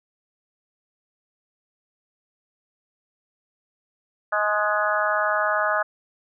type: harmonic tone with a mistuned harmonic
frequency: 210 Hz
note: G#3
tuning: 19 cents sharp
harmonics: 3 / 4 / 5 / 6 / 7 / 8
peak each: -25 / -29 / -30 / -25 / -26 / -29 dBFS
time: 4.32-5.83 s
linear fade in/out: 10 ms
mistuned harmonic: 6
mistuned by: -18 cents
effects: none